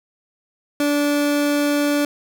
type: tone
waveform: 30% pulse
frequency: 290.4 Hz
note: D4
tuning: 19 cents flat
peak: -14 dBFS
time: 0.8-2.05 s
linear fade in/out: 2 ms
effects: none